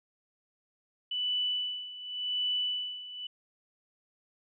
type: tone with tremolo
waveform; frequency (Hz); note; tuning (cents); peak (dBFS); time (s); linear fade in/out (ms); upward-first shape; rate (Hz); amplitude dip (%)
sine; 2978; F#7; +11; -27; 1.11-3.27; 5; sine; 0.89; 80
effects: none